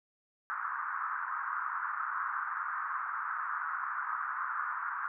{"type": "band-pass noise", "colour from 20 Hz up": "pink", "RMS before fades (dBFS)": -36, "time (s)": [0.5, 5.08], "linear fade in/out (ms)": 0, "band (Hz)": [1100, 1500], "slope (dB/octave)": 48, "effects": []}